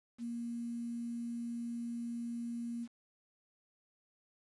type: tone with quantisation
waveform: sine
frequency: 235.4 Hz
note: A#3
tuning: 17 cents sharp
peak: -37 dBFS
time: 0.18-2.88 s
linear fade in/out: 50 ms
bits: 10
effects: resampled to 24000 Hz